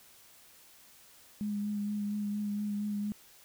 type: tone with vibrato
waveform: sine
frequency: 206.6 Hz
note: G#3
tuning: 9 cents flat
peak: -31 dBFS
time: 1.41-3.12 s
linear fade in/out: 0 ms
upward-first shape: sine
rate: 4.3 Hz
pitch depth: 20 cents each way
effects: white hiss -58 dBFS RMS until 3.44 s